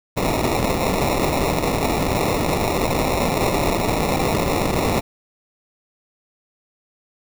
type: noise with sample-and-hold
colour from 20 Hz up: blue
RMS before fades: -20 dBFS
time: 0.16-5.01 s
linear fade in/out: 20 ms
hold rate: 1575 Hz
effects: none